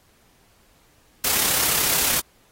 white noise with amplitude modulation, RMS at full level -19 dBFS, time 1.24-2.2 s, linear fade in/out 5 ms, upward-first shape sine, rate 33.7 Hz, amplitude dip 40%, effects pink hiss -59 dBFS RMS until 2.51 s + AAC 48 kbps

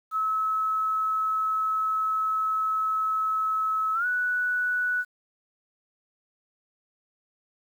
sine tone with pitch glide, 1294 to 1477.9 Hz, E6 to F#6, -32 to -2 cents, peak -23 dBFS, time 0.11-5.05 s, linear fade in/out 50 ms, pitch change +230 cents, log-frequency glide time 3.94-4.06 s, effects 9-bit

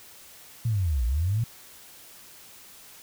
sine linear two-way sweep, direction down then up, 120.7 to 55 to 120.7 Hz, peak -22 dBFS, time 0.65-1.44 s, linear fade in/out 5 ms, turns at 1.05 s, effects white hiss -49 dBFS RMS until 3.02 s

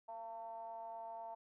triangle ring-modulated tone, 110 Hz, A2, in tune, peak -40 dBFS, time 0.08-1.35 s, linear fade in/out 10 ms, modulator 792 Hz, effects none

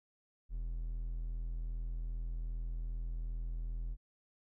triangle tone, 41.27 Hz, E1, 3 cents sharp, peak -34 dBFS, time 0.49-3.97 s, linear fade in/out 50 ms, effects none

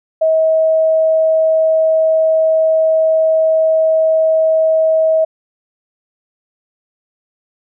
sine tone, 639 Hz, D#5, 46 cents sharp, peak -9 dBFS, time 0.21-5.25 s, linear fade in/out 10 ms, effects none

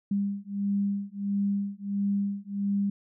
sine beating tone pair, 199.6 / 201.1 Hz, G3 / G3, +32 / +44 cents, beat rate 1.5 Hz, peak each -29 dBFS, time 0.11-2.9 s, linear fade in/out 5 ms, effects none

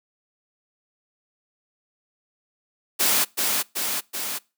white noise with echo, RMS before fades -20 dBFS, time 2.99-3.25 s, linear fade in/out 20 ms, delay 380 ms, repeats 3, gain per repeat -3 dB, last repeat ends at 4.39 s, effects noise-tail reverb RT60 0.3 s tail -24 dB re dry + high-pass 200 Hz 12 dB/octave

